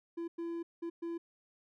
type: tone bursts at uneven times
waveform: triangle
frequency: 337.1 Hz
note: E4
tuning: 39 cents sharp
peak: -34 dBFS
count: 4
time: 0.17-0.28 / 0.38-0.63 / 0.82-0.9 / 1.02-1.18 s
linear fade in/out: 10 ms
effects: none